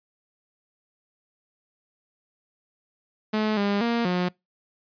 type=tone with pitch steps; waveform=sawtooth; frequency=215.1 / 202 / 234.4 / 179.8 Hz; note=A3 / G#3 / A#3 / F#3; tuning=-39 / -48 / +10 / -49 cents; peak=-18 dBFS; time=3.33-4.29 s; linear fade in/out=10 ms; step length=240 ms; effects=noise-tail reverb RT60 0.2 s tail -26 dB re dry + resampled to 11025 Hz